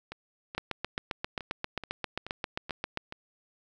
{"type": "two click trains", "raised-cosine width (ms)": 0.3, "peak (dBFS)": [-23, -15], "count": [8, 19], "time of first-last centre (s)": [[0.12, 3.124], [0.58, 2.974]], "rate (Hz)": [2.33, 7.52], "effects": []}